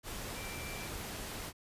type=tone in noise; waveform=sine; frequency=2349 Hz; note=D7; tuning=in tune; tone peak=-47 dBFS; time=0.33-0.9 s; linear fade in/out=50 ms; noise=pink; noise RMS=-42 dBFS; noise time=0.03-1.53 s; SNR=-8 dB; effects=resampled to 32000 Hz